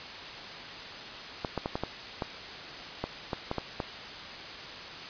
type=clicks; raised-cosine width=1 ms; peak=-16 dBFS; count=11; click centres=1.448 / 1.577 / 1.659 / 1.755 / 1.836 / 2.222 / 3.04 / 3.332 / 3.514 / 3.583 / 3.802 s; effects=white hiss -41 dBFS RMS until 5.09 s + resampled to 11025 Hz